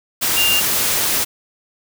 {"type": "tone in noise", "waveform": "sine", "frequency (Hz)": 2794, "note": "F7", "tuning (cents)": 0, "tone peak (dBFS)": -15, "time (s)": [0.36, 0.61], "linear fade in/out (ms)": 20, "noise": "white", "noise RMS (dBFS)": -18, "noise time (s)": [0.21, 1.25], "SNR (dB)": 0, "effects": []}